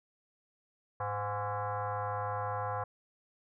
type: tone with frequency modulation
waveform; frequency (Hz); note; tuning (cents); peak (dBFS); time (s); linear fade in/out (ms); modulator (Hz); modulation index
sine; 105; G#2; +19; -32; 1-2.84; 5; 309; 3.8
effects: none